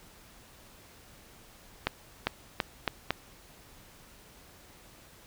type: accelerating click train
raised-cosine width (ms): 0.3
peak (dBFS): -10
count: 5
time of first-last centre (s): 1.87-3.106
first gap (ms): 400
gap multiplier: 0.83
effects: pink hiss -55 dBFS RMS until 5.26 s